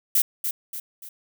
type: noise with echo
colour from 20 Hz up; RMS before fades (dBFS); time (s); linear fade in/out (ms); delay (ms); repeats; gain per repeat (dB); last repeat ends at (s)
violet; -19; 0.15-0.22; 5; 290; 3; -7; 1.09
effects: none